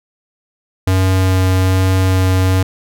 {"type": "tone with vibrato", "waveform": "square", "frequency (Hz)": 93.7, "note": "F#2", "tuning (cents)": 22, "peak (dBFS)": -11, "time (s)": [0.87, 2.63], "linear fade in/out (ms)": 5, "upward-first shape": "sine", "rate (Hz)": 1.2, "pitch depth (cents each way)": 8, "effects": []}